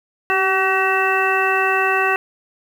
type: harmonic tone with a mistuned harmonic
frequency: 380 Hz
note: F#4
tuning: 46 cents sharp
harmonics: 1 / 2 / 3 / 4 / 5 / 7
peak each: -22 / -22 / -22 / -22 / -22 / -22 dBFS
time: 0.3-2.16 s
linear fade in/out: 0 ms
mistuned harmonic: 1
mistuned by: +27 cents
effects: 7-bit